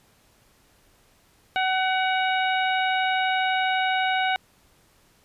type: harmonic tone with a mistuned harmonic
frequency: 752 Hz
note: F#5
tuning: 28 cents sharp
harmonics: 1 / 2 / 3 / 4 / 5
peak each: -23 / -27 / -29 / -32 / -34 dBFS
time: 1.56-4.36 s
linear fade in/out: 0 ms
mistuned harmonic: 4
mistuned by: -61 cents
effects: pink hiss -60 dBFS RMS until 5.24 s + resampled to 32000 Hz